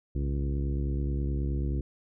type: harmonic tone with a mistuned harmonic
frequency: 69.4 Hz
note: C#2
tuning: 3 cents sharp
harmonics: 1 / 2 / 3 / 4 / 5 / 6 / 7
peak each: -28 / -33 / -40 / -39 / -40 / -49 / -50 dBFS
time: 0.15-1.81 s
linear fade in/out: 5 ms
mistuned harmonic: 1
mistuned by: -120 cents
effects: none